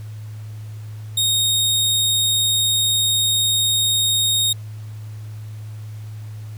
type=tone; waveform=sawtooth; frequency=3722 Hz; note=A#7; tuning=3 cents flat; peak=-13 dBFS; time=1.17-4.53 s; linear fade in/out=5 ms; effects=added 107 Hz sine -30 dBFS peak until 6.57 s + pink hiss -50 dBFS RMS until 6.57 s